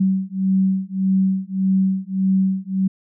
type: beating tone pair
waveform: sine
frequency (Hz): 189.8 / 191.5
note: F#3 / G3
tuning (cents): +44 / -40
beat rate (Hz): 1.7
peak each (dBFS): -19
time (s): 0-2.88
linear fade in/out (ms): 10
effects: none